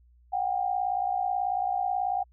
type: tone pair together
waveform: sine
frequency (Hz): 731 / 789.3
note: F#5 / G5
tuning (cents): -21 / +12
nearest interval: minor second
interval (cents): 133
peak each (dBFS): -28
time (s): 0.32-2.24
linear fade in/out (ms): 20
effects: added 60 Hz sine -56 dBFS peak until 2.32 s